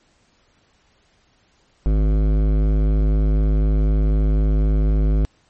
sine tone with hard clipping, 52 Hz, G#1, 3 cents sharp, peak -16 dBFS, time 1.86-5.25 s, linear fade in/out 0 ms, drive 15 dB, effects pink hiss -60 dBFS RMS until 5.49 s + MP3 32 kbps

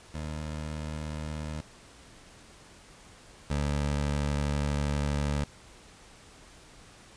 20% pulse tone pair in turn, 76.7 / 72.4 Hz, D#2 / D2, -24 / -24 cents, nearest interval minor second, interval 100 cents, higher first, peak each -29 / -22 dBFS, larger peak second, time 0.14-1.61 / 3.5-5.44 s, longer second, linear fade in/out 5 ms, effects pink hiss -53 dBFS RMS until 7.16 s + resampled to 22050 Hz

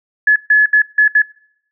sine tone bursts at uneven times, 1707 Hz, G#6, 47 cents sharp, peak -6 dBFS, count 5, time 0.27-0.36 / 0.5-0.66 / 0.73-0.82 / 0.98-1.08 / 1.15-1.22 s, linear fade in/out 5 ms, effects noise-tail reverb RT60 0.7 s tail -24 dB re dry

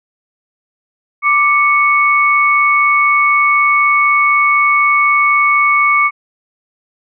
sine tone pair together, 1174.7 / 2214 Hz, D6 / C#7, 0 / -3 cents, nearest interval major seventh, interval 1097 cents, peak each -11 dBFS, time 1.22-6.11 s, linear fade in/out 50 ms, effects none

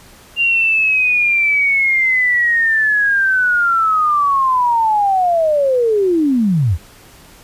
sine linear sweep, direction down, 2794 to 70.7 Hz, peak -11 dBFS, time 0.36-6.78 s, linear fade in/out 50 ms, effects pink hiss -43 dBFS RMS until 7.43 s + resampled to 32000 Hz

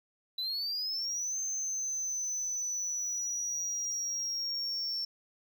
sine linear two-way sweep, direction up then down, 3951 to 6280 to 5430 Hz, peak -29 dBFS, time 0.38-5.05 s, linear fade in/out 5 ms, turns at 1.38 s, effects tanh soft clip ceiling -31 dBFS + 11-bit

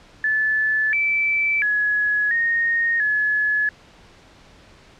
sine tone with pitch steps, 1738 / 2321 / 1687 / 1854 / 1705 Hz, A6 / D7 / G#6 / A#6 / G#6, -22 / -21 / +27 / -10 / +45 cents, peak -17 dBFS, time 0.24-3.69 s, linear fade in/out 2 ms, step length 690 ms, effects pink hiss -49 dBFS RMS until 4.99 s + low-pass 5000 Hz 12 dB/octave

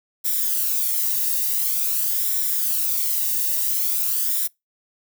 violet noise with flanger, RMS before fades -22 dBFS, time 0.24-4.48 s, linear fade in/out 20 ms, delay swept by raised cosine 0.54 to 1.09 ms, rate 0.47 Hz, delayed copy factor +0.55, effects noise-tail reverb RT60 0.2 s tail -25 dB re dry

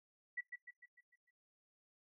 sine tone with echo, 1956 Hz, B6, 17 cents flat, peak -38 dBFS, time 0.37-0.41 s, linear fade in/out 10 ms, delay 150 ms, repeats 6, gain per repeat -6 dB, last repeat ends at 1.31 s, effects noise-tail reverb RT60 0.2 s tail -24 dB re dry

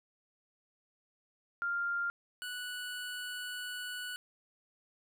sine / 25% pulse tone pair in turn, 1396.9 / 1477.3 Hz, F6 / F#6, 0 / -3 cents, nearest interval minor second, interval 97 cents, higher second, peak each -31 / -35 dBFS, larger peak first, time 1.62-2.1 / 2.42-4.16 s, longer second, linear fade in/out 0 ms, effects none

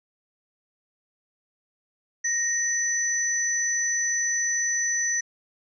sine tone pair together, 1864.7 / 5977 Hz, A#6 / F#8, 0 / +17 cents, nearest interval octave + minor sixth, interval 2017 cents, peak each -27 / -24 dBFS, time 2.24-5.21 s, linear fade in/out 10 ms, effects none

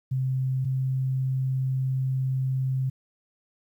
sine tone pair in turn, 130.81 / 131.47 Hz, C3 / C3, 0 / +9 cents, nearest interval unison, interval 9 cents, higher second, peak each -23 dBFS, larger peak neither, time 0.11-0.65 / 0.65-2.9 s, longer second, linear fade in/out 10 ms, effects 10-bit

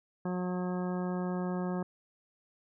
harmonic tone, 181 Hz, F#3, 38 cents flat, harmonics 1 / 2 / 3 / 4 / 5 / 6 / 7 / 9, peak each -32 / -38 / -42 / -44 / -46 / -48 / -49 / -51 dBFS, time 0.25-1.83 s, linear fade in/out 5 ms, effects none

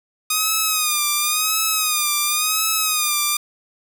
5% pulse tone with vibrato, 1238 Hz, D#6, 9 cents flat, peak -6 dBFS, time 0.3-3.37 s, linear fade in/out 5 ms, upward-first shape sine, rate 0.94 Hz, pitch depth 80 cents each way, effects none

